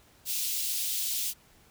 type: high-pass noise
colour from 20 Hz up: white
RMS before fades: -31 dBFS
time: 0.25-1.34 s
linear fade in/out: 50 ms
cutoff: 2900 Hz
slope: 24 dB/octave
effects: pink hiss -60 dBFS RMS until 1.7 s